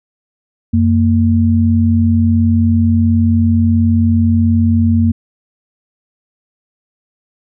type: tone pair together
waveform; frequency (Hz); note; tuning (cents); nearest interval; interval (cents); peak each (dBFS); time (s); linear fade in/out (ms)
sine; 91.42 / 230; F#2 / A#3; -20 / -23; octave + major third; 1597; -11; 0.73-5.12; 10
effects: none